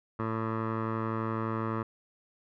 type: tone with low-pass filter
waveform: 15% pulse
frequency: 111.8 Hz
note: A2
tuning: 28 cents sharp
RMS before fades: -32 dBFS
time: 0.19-1.83 s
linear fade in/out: 5 ms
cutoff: 1300 Hz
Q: 2.9
effects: none